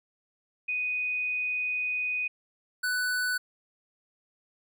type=tone pair in turn; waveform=sine / square; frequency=2489 / 1491.6 Hz; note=D#7 / F#6; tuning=0 / +14 cents; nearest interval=major sixth; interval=886 cents; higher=first; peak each=-27 dBFS; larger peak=neither; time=0.68-2.28 / 2.83-3.38 s; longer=first; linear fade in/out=10 ms; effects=none